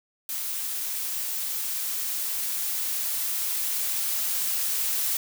blue noise with level ramp, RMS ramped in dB -31 to -26 dBFS, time 0.29-5.17 s, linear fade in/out 2 ms, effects none

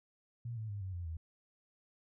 sine tone with pitch steps, 118.2 / 109.65 / 101.72 / 94.36 / 87.53 / 81.2 Hz, A#2 / A2 / G#2 / F#2 / F2 / E2, +24 / -6 / -35 / +34 / +4 / -26 cents, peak -38 dBFS, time 0.45-1.17 s, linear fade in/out 5 ms, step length 120 ms, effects none

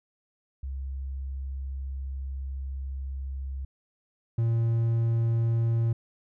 sine / triangle tone pair in turn, 67.1 / 115.19 Hz, C2 / A#2, +44 / -20 cents, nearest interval major sixth, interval 936 cents, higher second, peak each -31 / -20 dBFS, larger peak second, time 0.63-3.65 / 4.38-5.93 s, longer first, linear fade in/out 5 ms, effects none

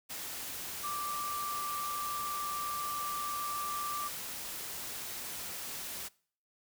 sine tone in noise, 1174.7 Hz, D6, in tune, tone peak -35 dBFS, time 0.83-4.09 s, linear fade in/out 20 ms, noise white, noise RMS -41 dBFS, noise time 0.09-6.09 s, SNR +3 dB, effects noise-tail reverb RT60 0.5 s tail -23 dB re dry

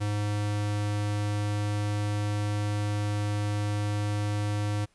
square tone, 103.83 Hz, G#2, in tune, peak -27 dBFS, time 0-4.86 s, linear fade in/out 20 ms, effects pink hiss -67 dBFS RMS until 4.94 s + resampled to 24000 Hz

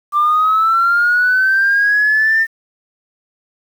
sine linear sweep, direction up, 1174.7 to 1813 Hz, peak -9 dBFS, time 0.12-2.47 s, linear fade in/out 50 ms, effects tanh soft clip ceiling -6 dBFS + 7-bit

